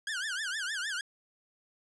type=tone with vibrato; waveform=sawtooth; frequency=1594 Hz; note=G6; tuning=28 cents sharp; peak=-29 dBFS; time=0.07-1.01 s; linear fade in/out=2 ms; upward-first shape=triangle; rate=6.5 Hz; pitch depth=240 cents each way; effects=resampled to 22050 Hz